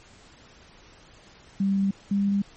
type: tone pair in turn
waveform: sine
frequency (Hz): 196 / 199.89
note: G3 / G3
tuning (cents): 0 / +34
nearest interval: unison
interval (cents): 34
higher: second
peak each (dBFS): -20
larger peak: neither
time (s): 1.6-1.91 / 2.11-2.42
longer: neither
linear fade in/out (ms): 5
effects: pink hiss -52 dBFS RMS until 2.56 s + MP3 32 kbps